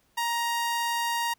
sawtooth tone, 938 Hz, A#5, 11 cents sharp, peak -22 dBFS, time 0.17-1.34 s, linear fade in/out 10 ms, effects pink hiss -67 dBFS RMS until 1.38 s

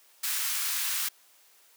white high-pass noise, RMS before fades -30 dBFS, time 0.23-1.09 s, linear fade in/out 10 ms, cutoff 1100 Hz, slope 24 dB/octave, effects white hiss -60 dBFS RMS until 1.76 s + high-pass 400 Hz 12 dB/octave

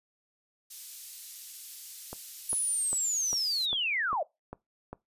white high-pass noise, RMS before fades -44 dBFS, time 0.7-3.66 s, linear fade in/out 10 ms, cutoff 4100 Hz, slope 12 dB/octave
click train, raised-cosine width 1 ms, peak -25 dBFS, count 8, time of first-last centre 2.13-4.93 s, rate 2.5 Hz
sine linear sweep, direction down, 10548 to 545 Hz, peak -27 dBFS, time 2.49-4.23 s, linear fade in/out 5 ms
effects noise-tail reverb RT60 0.2 s tail -21 dB re dry + resampled to 32000 Hz

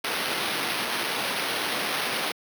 white noise with sample-and-hold, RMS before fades -28 dBFS, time 0.04-2.32 s, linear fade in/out 5 ms, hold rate 7350 Hz, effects high-pass 200 Hz 12 dB/octave

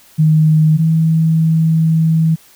sine tone pair in turn, 156 / 161.13 Hz, D#3 / E3, +5 / -39 cents, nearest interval minor second, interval 56 cents, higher second, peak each -7 / -9 dBFS, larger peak first, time 0.18-0.78 / 0.78-2.36 s, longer second, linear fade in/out 20 ms, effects white hiss -46 dBFS RMS until 2.55 s

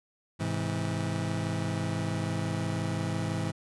30% pulse chord, Ab augmented, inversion none, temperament just, 103.83 / 129.78 / 162.23 Hz, Ab2 / C3 / E3, 0 / -14 / -27 cents, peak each -30 / -34 / -30 dBFS, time 0.39-3.52 s, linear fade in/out 20 ms, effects resampled to 24000 Hz

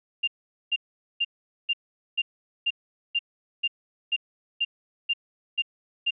sine tone bursts, 2794 Hz, F7, in tune, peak -21 dBFS, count 13, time 0.23-6.108 s, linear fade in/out 10 ms, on 46 ms, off 440 ms, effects none

